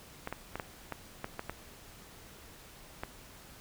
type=clicks; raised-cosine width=0.5 ms; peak=-21 dBFS; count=9; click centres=0.274 / 0.326 / 0.556 / 0.598 / 0.923 / 1.244 / 1.394 / 1.496 / 3.035 s; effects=pink hiss -53 dBFS RMS until 3.6 s

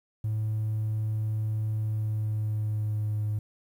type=tone with pitch glide; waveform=triangle; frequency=108.4 to 105.99 Hz; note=A2 to G#2; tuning=-25 to +36 cents; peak=-23 dBFS; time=0.24-3.39 s; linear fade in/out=5 ms; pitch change=-39 cents; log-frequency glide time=1.77-3.25 s; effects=tanh soft clip ceiling -22 dBFS + 10-bit

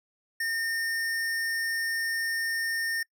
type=tone; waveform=square; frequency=1822 Hz; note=A#6; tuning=40 cents flat; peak=-28 dBFS; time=0.4-3.03 s; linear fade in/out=5 ms; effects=noise-tail reverb RT60 0.1 s tail -26 dB re dry

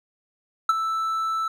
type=tone with ADSR envelope; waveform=triangle; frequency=1320 Hz; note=E6; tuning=2 cents sharp; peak=-11 dBFS; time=0.69-1.48 s; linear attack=4 ms; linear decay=27 ms; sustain=-10 dB; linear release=4 ms; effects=none

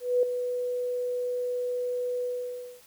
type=tone with ADSR envelope; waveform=sine; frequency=493.9 Hz; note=B4; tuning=in tune; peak=-18 dBFS; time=0-2.82 s; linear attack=230 ms; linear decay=3 ms; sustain=-9 dB; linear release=590 ms; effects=white hiss -56 dBFS RMS until 2.86 s

